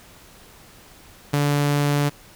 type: tone with ADSR envelope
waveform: sawtooth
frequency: 144.7 Hz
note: D3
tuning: 25 cents flat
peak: -12 dBFS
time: 1.33-2.1 s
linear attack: 10 ms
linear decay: 6 ms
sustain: -2 dB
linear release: 20 ms
effects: pink hiss -48 dBFS RMS until 2.35 s